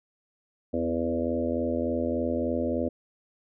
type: harmonic tone with a mistuned harmonic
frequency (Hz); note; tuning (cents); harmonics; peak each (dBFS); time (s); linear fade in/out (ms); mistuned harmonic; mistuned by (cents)
83.4; E2; +21; 1 / 3 / 4 / 5 / 6 / 7 / 8; -36 / -29 / -33 / -36 / -32 / -32 / -41; 0.73-2.89; 10; 4; -20
effects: none